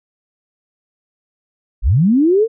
sine linear sweep, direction up, 35 to 468.2 Hz, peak -9 dBFS, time 1.82-2.48 s, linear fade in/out 50 ms, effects none

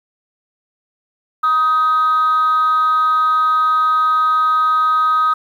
sine tone with frequency modulation, 1257 Hz, D#6, 17 cents sharp, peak -10 dBFS, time 1.43-5.34 s, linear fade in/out 10 ms, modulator 294 Hz, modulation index 0.27, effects tanh soft clip ceiling -9 dBFS + 8-bit

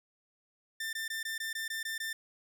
sawtooth tone bursts, 1790 Hz, A6, 29 cents sharp, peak -31 dBFS, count 9, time 0.8-2.13 s, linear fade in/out 5 ms, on 130 ms, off 20 ms, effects none

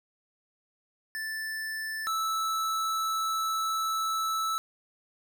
square tone pair in turn, 1760 / 1312.4 Hz, A6 / E6, 0 / -8 cents, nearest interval perfect fourth, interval 508 cents, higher first, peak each -33 / -28 dBFS, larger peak second, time 1.15-2.07 / 2.07-4.58 s, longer second, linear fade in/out 0 ms, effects none

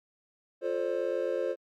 triangle chord, D minor seventh, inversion first, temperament just, 352.4 / 440.5 / 528.6 / 587.3 Hz, F4 / A4 / C5 / D5, +16 / +2 / +18 / 0 cents, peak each -33 / -33 / -29 / -35 dBFS, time 0.61-1.56 s, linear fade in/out 50 ms, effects Opus 48 kbps

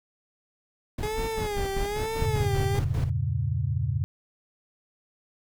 brown noise with tremolo, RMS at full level -30 dBFS, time 0.98-3.1 s, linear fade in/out 5 ms, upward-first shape square, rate 5.1 Hz, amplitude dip 70%
30% pulse tone with vibrato, 418.5 Hz, G#4, 13 cents sharp, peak -26 dBFS, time 1.03-2.79 s, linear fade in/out 0 ms, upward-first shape sine, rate 1.1 Hz, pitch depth 120 cents each way
sine chord, E diminished seventh, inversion none, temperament equal with one note detuned, 82.41 / 98 / 114.01 / 138.59 Hz, E2 / G2 / Bb2 / Db3, 0 / 0 / -38 / 0 cents, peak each -31 / -30 / -29 / -29 dBFS, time 2.22-4.04 s, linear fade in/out 0 ms
effects none

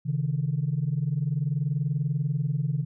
sine tone pair together, 135.8 / 156.18 Hz, C#3 / D#3, -35 / +7 cents, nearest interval major second, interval 242 cents, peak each -26 dBFS, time 0.05-2.85 s, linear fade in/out 20 ms, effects tanh soft clip ceiling -17 dBFS

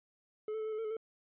triangle tone with pitch steps, 428.5 / 439.3 / 433.7 / 437.8 / 429.7 / 450.5 / 428.4 / 445.6 Hz, A4 / A4 / A4 / A4 / A4 / A4 / A4 / A4, -46 / -3 / -25 / -9 / -41 / +41 / -46 / +22 cents, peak -33 dBFS, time 0.48-0.968 s, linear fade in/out 2 ms, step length 61 ms, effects resampled to 8000 Hz

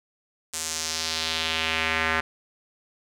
square tone with band-pass filter sweep, 80.4 Hz, E2, 43 cents flat, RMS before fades -27 dBFS, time 0.53-2.21 s, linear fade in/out 10 ms, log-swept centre 7900 to 1700 Hz, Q 1.9, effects none

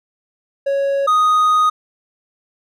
triangle tone pair in turn, 554.4 / 1244.6 Hz, C#5 / D#6, 0 / 0 cents, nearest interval octave + major second, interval 1400 cents, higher second, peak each -13 / -9 dBFS, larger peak second, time 0.66-1.07 / 1.07-1.7 s, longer second, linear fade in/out 10 ms, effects none

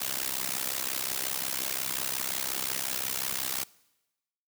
white noise with amplitude modulation, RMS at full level -28 dBFS, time 0-3.64 s, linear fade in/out 10 ms, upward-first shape sine, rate 65.6 Hz, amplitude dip 95%, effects noise-tail reverb RT60 1.0 s tail -23 dB re dry + high-pass 100 Hz 12 dB/octave

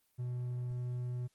triangle tone, 123.47 Hz, B2, in tune, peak -33 dBFS, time 0.18-1.28 s, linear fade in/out 20 ms, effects white hiss -75 dBFS RMS until 1.34 s + Opus 24 kbps

